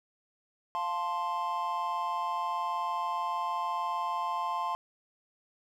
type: chord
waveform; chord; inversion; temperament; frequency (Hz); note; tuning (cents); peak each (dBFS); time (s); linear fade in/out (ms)
triangle; F major; none; equal; 698.5 / 880 / 1046.5; F5 / A5 / C6; 0 / 0 / 0; -36 / -33 / -30; 0.75-4.75; 0
effects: none